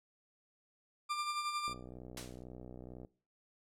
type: tone with tremolo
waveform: 40% pulse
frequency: 1191 Hz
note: D6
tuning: 24 cents sharp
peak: -32 dBFS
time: 1.09-1.74 s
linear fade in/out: 20 ms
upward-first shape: sine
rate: 11 Hz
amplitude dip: 45%
type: click train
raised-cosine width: 2 ms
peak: -36 dBFS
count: 86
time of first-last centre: 1.68-3.049 s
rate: 62.1 Hz
type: noise with exponential decay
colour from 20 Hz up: white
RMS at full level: -40 dBFS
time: 2.17-2.44 s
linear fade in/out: 2 ms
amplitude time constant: 57 ms
effects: noise-tail reverb RT60 0.4 s tail -21 dB re dry + low-pass 9000 Hz 12 dB/octave